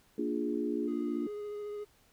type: chord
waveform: sine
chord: Bb dominant seventh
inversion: none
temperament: equal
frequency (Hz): 233.1 / 293.7 / 349.2 / 415.3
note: Bb3 / D4 / F4 / Ab4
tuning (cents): 0 / 0 / 0 / 0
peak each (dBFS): -36 / -34 / -36 / -37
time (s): 0.18-1.27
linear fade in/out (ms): 5
type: tone with vibrato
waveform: triangle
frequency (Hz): 415.3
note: G#4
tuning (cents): 0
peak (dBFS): -35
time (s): 0.87-1.85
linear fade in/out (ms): 20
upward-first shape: sine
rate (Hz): 14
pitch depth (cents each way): 14
effects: pink hiss -66 dBFS RMS until 2.12 s